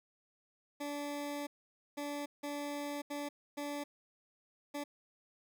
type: tone bursts at uneven times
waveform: 20% pulse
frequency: 289.3 Hz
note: D4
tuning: 26 cents flat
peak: -33 dBFS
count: 6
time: 0.8-1.47 / 1.97-2.26 / 2.43-3.02 / 3.1-3.29 / 3.57-3.84 / 4.74-4.84 s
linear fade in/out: 10 ms
effects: none